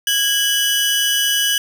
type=tone pair together; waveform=sawtooth; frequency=1645.9 / 2977 Hz; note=G#6 / F#7; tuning=-16 / +10 cents; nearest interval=minor seventh; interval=1026 cents; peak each=-17 / -13 dBFS; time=0.07-1.58 s; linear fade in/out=2 ms; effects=none